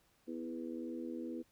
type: harmonic tone with a mistuned harmonic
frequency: 82 Hz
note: E2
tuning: 9 cents flat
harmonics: 3 / 4 / 5 / 6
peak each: -43 / -43 / -51 / -49 dBFS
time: 0.27-1.43 s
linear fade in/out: 20 ms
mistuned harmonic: 3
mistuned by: +17 cents
effects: pink hiss -72 dBFS RMS until 1.51 s